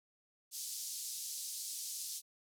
pink band-pass noise, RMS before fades -43 dBFS, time 0.51-2.22 s, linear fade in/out 50 ms, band 4700 to 13000 Hz, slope 24 dB/octave, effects none

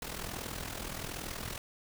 pink noise with amplitude modulation, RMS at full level -37 dBFS, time 0.02-1.58 s, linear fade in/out 2 ms, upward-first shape sine, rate 41.2 Hz, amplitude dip 70%, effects none

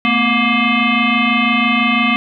sine tone with frequency modulation, 1167 Hz, D6, 11 cents flat, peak -11 dBFS, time 0.05-2.16 s, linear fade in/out 0 ms, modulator 472 Hz, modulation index 3.7, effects none

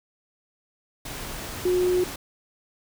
sine tone in noise, 362 Hz, F#4, 38 cents flat, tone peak -19 dBFS, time 1.65-2.04 s, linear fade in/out 5 ms, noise pink, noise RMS -35 dBFS, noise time 1.05-2.16 s, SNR +13 dB, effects none

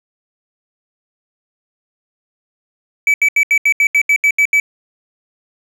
triangle tone bursts, 2296 Hz, D7, 40 cents flat, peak -7 dBFS, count 11, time 3.07-4.6 s, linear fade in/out 2 ms, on 70 ms, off 76 ms, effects none

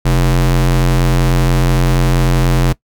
square ring-modulated tone, 87.31 Hz, F2, in tune, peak -7 dBFS, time 0.05-2.73 s, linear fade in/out 10 ms, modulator 45.2 Hz, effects noise-tail reverb RT60 0.1 s tail -21 dB re dry

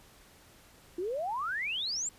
sine exponential sweep, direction up, 335.7 to 7730 Hz, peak -31 dBFS, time 0.98-2.09 s, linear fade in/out 5 ms, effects pink hiss -58 dBFS RMS until 2.18 s + resampled to 32000 Hz

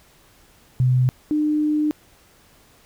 sine tone pair in turn, 127 / 302.1 Hz, B2 / D4, +49 / +49 cents, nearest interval octave + minor third, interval 1500 cents, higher second, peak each -14 / -17 dBFS, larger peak first, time 0.8-1.09 / 1.31-1.91 s, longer second, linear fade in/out 0 ms, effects pink hiss -54 dBFS RMS until 2.85 s

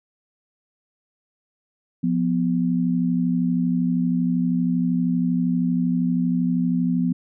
sine tone pair together, 175.6 / 248.3 Hz, F3 / B3, +10 / +9 cents, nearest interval tritone, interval 599 cents, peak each -21 dBFS, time 2.03-7.13 s, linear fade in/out 10 ms, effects none

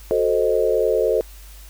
sine chord, F# diminished seventh, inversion none, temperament equal, 370 / 440 / 523.3 / 622.3 Hz, F#4 / A4 / C5 / Eb5, 0 / 0 / 0 / 0 cents, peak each -24 / -19 / -21 / -23 dBFS, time 0.11-1.21 s, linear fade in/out 0 ms, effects added 50 Hz sine -39 dBFS peak until 1.69 s + white hiss -47 dBFS RMS until 1.69 s

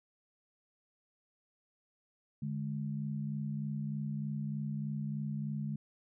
sine tone pair together, 146.83 / 210.1 Hz, D3 / G#3, 0 / +20 cents, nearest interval tritone, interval 620 cents, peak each -36 / -38 dBFS, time 2.42-5.76 s, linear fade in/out 5 ms, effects none

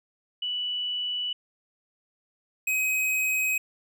sine / square tone pair in turn, 2960 / 2530 Hz, F#7 / D#7, 0 / +28 cents, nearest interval minor third, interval 272 cents, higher first, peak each -27 / -24 dBFS, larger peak second, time 0.42-1.33 / 2.67-3.58 s, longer neither, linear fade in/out 5 ms, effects none

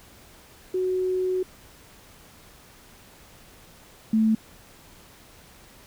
sine tone pair in turn, 370 / 220 Hz, F#4 / A3, 0 / 0 cents, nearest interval major sixth, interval 900 cents, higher first, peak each -22 / -17 dBFS, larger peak second, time 0.74-1.43 / 4.13-4.35 s, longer first, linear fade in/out 5 ms, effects pink hiss -51 dBFS RMS until 5.86 s

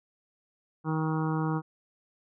harmonic tone, 157.9 Hz, D#3, 26 cents sharp, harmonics 1 / 2 / 3 / 5 / 6 / 7 / 8 / 9, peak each -28 / -32 / -38 / -39 / -39 / -40 / -41 / -44 dBFS, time 0.84-1.62 s, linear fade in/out 50 ms, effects none

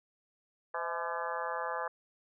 harmonic tone with a mistuned harmonic, 170 Hz, F3, 46 cents flat, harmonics 3 / 4 / 5 / 6 / 7 / 8 / 9 / 10, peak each -40 / -42 / -40 / -40 / -40 / -47 / -44 / -43 dBFS, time 0.74-1.88 s, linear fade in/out 5 ms, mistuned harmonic 4, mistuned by -79 cents, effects none

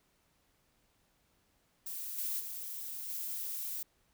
violet noise with level steps, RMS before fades -41 / -36 / -42 / -39 dBFS, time 1.86-3.83 s, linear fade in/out 5 ms, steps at 2.17 / 2.39 / 3.08 s, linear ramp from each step 20 ms, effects pink hiss -73 dBFS RMS until 4.13 s

